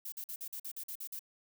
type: noise bursts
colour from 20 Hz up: violet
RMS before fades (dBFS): -42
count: 10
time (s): 0.05-1.193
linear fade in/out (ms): 5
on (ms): 72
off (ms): 47
effects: none